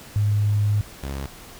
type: tone pair in turn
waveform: sine / sawtooth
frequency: 103.83 / 68.58 Hz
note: G#2 / C#2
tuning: 0 / -18 cents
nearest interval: perfect fifth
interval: 718 cents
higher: first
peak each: -17 / -24 dBFS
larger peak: first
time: 0.16-0.81 / 1.03-1.26 s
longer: first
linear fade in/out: 0 ms
effects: pink hiss -43 dBFS RMS until 1.59 s